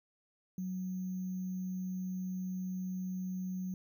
sine tone with sample-and-hold, 185 Hz, F#3, in tune, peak -35 dBFS, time 0.58-3.74 s, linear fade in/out 2 ms, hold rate 6300 Hz, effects none

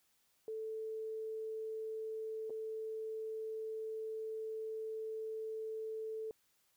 sine tone with dropouts, 440 Hz, A4, in tune, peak -39 dBFS, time 0.48-6.31 s, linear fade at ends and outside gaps 1 ms, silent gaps 2.497-2.504 s, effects white hiss -75 dBFS RMS until 6.76 s

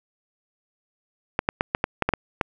clicks, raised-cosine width 0.5 ms, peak -5 dBFS, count 9, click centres 1.391 / 1.489 / 1.609 / 1.749 / 1.841 / 2.023 / 2.09 / 2.137 / 2.412 s, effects none

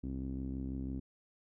sawtooth tone with low-pass filter, 66.1 Hz, C2, 18 cents sharp, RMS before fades -39 dBFS, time 0.03-1 s, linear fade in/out 10 ms, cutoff 270 Hz, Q 4.1, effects none

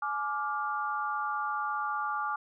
sine chord, D diminished, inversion second, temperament just, 845.8 / 1174.7 / 1409.6 Hz, Ab5 / D6 / F6, +31 / 0 / +16 cents, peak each -35 / -32 / -36 dBFS, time 0.02-2.36 s, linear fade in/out 5 ms, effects none

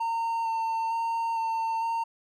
triangle tone with vibrato, 910 Hz, A#5, 42 cents flat, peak -24 dBFS, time 0-2.04 s, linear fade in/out 10 ms, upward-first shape square, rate 1.1 Hz, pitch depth 12 cents each way, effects none

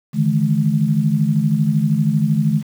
sine tone cluster, 147.9 / 160.7 / 213.2 Hz, D3 / E3 / G#3, +13 / -44 / +46 cents, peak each -18 dBFS, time 0.13-2.63 s, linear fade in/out 50 ms, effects 7-bit

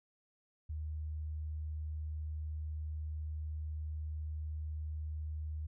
sine tone, 77 Hz, D#2, 17 cents flat, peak -37 dBFS, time 0.69-5.67 s, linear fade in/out 10 ms, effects none

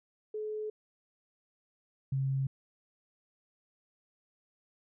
sine tone pair in turn, 428.2 / 134.87 Hz, A4 / C#3, -47 / -47 cents, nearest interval octave + minor sixth, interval 2000 cents, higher first, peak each -34 / -28 dBFS, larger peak second, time 0.34-0.7 / 2.12-2.47 s, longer first, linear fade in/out 5 ms, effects none

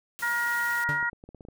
white noise, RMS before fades -41 dBFS, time 0.19-0.84 s, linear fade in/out 0 ms
harmonic tone, 474 Hz, A#4, 29 cents sharp, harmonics 2 / 3 / 4, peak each -33 / -28 / -28 dBFS, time 0.22-1.1 s, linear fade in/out 10 ms
40% pulse tone with exponential decay, 146.83 Hz, D3, in tune, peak -26 dBFS, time 0.89-1.1 s, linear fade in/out 0 ms, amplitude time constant 45 ms
clicks, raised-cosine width 2 ms, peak -32 dBFS, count 8, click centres 1.028 / 1.131 / 1.239 / 1.29 / 1.347 / 1.408 / 1.451 / 1.486 s
effects none

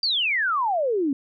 sine exponential sweep, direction down, 4787 to 261.6 Hz, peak -20 dBFS, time 0.03-1.13 s, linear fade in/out 2 ms, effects none

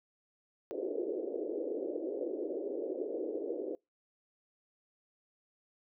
pink band-pass noise, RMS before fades -37 dBFS, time 0.71-3.75 s, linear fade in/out 0 ms, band 320 to 530 Hz, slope 48 dB/octave, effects noise-tail reverb RT60 0.2 s tail -25 dB re dry

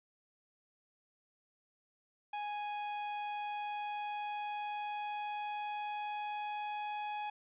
45% pulse tone with pitch glide, 830.6 to 837.3 Hz, G#5 to G#5, 0 to +14 cents, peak -37 dBFS, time 2.33-7.3 s, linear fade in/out 5 ms, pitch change +14 cents, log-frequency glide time 3.17-6.99 s, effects resampled to 8000 Hz

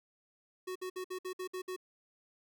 square tone bursts, 369.5 Hz, F#4, 2 cents flat, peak -38 dBFS, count 8, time 0.67-1.764 s, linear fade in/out 10 ms, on 86 ms, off 58 ms, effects none

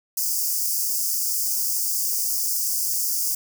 white high-pass noise, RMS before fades -24 dBFS, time 0.17-3.35 s, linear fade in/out 5 ms, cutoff 4800 Hz, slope 96 dB/octave, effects none

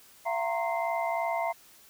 sine tone cluster, 677 / 740 / 927 / 1069 / 2082 Hz, E5 / F#5 / A#5 / C6 / C7, +46 / 0 / -10 / +37 / -9 cents, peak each -30 / -37 / -32 / -39 / -37 dBFS, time 0.25-1.53 s, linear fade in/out 20 ms, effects white hiss -56 dBFS RMS until 1.89 s

